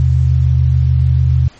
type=tone pair together; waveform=sine; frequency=79.88 / 126.8 Hz; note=D#2 / B2; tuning=+46 / +46 cents; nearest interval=minor sixth; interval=800 cents; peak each=-11 dBFS; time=0-1.48 s; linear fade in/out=0 ms; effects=pink hiss -43 dBFS RMS until 1.59 s + MP3 32 kbps